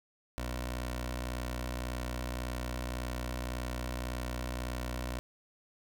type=tone with notch filter; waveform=15% pulse; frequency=61.8 Hz; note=B1; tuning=2 cents sharp; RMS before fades=-37 dBFS; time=0.38-5.19 s; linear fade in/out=0 ms; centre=160 Hz; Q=0.85; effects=none